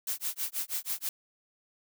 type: noise with tremolo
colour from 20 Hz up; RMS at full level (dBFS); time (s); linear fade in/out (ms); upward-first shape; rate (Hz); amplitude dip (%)
blue; -31; 0.07-1.09; 2; sine; 6.2; 100
effects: none